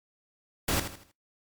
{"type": "noise with echo", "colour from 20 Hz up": "pink", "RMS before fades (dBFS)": -27, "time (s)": [0.68, 0.8], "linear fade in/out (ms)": 5, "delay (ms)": 79, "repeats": 4, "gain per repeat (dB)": -9, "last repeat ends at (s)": 1.116, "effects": ["noise-tail reverb RT60 0.2 s tail -23 dB re dry", "MP3 96 kbps"]}